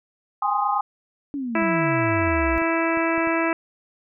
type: chord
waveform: sine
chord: Ab major seventh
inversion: third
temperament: equal with one note detuned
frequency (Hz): 801.9 / 830.6 / 1046.5 / 1244.5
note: G5 / Ab5 / C6 / Eb6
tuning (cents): +39 / 0 / 0 / 0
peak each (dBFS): -25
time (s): 0.42-0.81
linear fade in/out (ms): 5
type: exponential sweep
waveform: sine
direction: down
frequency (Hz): 292.1 to 58.27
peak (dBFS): -25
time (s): 1.34-2.58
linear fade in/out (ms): 0
type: harmonic tone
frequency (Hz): 329.6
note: E4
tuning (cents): 0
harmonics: 1 / 2 / 3 / 4 / 5 / 6 / 7 / 8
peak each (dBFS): -23 / -26 / -28 / -29 / -30 / -31 / -31 / -32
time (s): 1.55-3.53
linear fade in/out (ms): 2
type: clicks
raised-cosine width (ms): 3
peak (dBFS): -28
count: 8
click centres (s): 1.623 / 2.215 / 2.276 / 2.562 / 2.618 / 2.973 / 3.179 / 3.273
effects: none